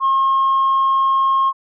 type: tone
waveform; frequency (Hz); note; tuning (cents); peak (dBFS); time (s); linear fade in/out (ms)
sine; 1076; C6; +48; -11; 0-1.53; 50
effects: tanh soft clip ceiling -10 dBFS